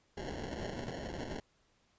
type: noise with sample-and-hold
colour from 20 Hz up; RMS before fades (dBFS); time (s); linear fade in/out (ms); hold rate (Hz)
white; -41; 0.17-1.4; 5; 1225
effects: pink hiss -72 dBFS RMS until 1.98 s + resampled to 16000 Hz